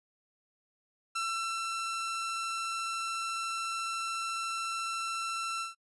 sawtooth tone with ADSR envelope, 1343 Hz, E6, 32 cents sharp, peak -27 dBFS, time 1.15-5.75 s, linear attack 10 ms, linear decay 440 ms, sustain -2 dB, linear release 140 ms, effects noise-tail reverb RT60 0.1 s tail -26 dB re dry + resampled to 24000 Hz

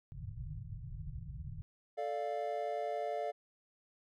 white low-pass noise, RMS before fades -44 dBFS, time 0.12-1.62 s, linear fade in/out 0 ms, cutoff 160 Hz, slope 96 dB/octave
triangle chord, D minor, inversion second, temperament equal, 440 / 587.3 / 698.5 Hz, A4 / D5 / F5, 0 / 0 / 0 cents, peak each -39 / -37 / -36 dBFS, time 1.97-3.32 s, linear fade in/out 20 ms
effects none

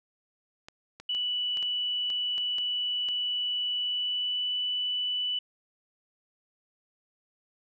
clicks, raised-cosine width 0.2 ms, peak -26 dBFS, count 9, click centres 0.685 / 1 / 1.149 / 1.572 / 1.627 / 2.102 / 2.38 / 2.584 / 3.087 s
sine tone with pitch glide, 2960 to 2977 Hz, F#7 to F#7, 0 to +10 cents, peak -27 dBFS, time 1.09-5.39 s, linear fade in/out 5 ms, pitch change +10 cents, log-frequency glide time 3.78-4.53 s
effects none

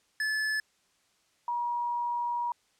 square / sine tone pair in turn, 1730 / 956.7 Hz, A6 / A#5, -30 / +45 cents, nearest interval minor seventh, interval 1025 cents, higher first, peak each -28 dBFS, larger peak neither, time 0.2-0.6 / 1.48-2.52 s, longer second, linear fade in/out 2 ms, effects white hiss -69 dBFS RMS until 2.79 s + low-pass 8000 Hz 12 dB/octave

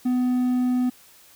triangle tone, 250 Hz, B3, 21 cents sharp, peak -17 dBFS, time 0.05-0.9 s, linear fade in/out 10 ms, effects white hiss -52 dBFS RMS until 1.35 s

